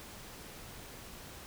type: silence
effects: pink hiss -49 dBFS RMS until 1.46 s